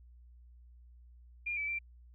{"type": "tone with pitch steps", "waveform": "sine", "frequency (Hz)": [2407, 2306, 2354], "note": ["D7", "D7", "D7"], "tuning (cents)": [42, -32, 3], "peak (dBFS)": -33, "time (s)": [1.46, 1.79], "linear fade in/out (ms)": 10, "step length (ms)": 110, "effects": ["added 60 Hz sine -54 dBFS peak until 2.14 s"]}